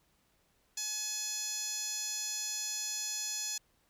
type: tone with band-pass filter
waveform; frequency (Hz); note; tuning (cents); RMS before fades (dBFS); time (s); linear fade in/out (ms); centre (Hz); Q
10% pulse; 850; G#5; +40; -37; 0.77-3.58; 5; 7200; 4.7
effects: pink hiss -72 dBFS RMS until 3.89 s